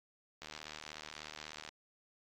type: click train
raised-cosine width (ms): 0.2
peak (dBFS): -28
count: 98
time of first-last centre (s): 0.42-1.69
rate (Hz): 76.4
effects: AAC 48 kbps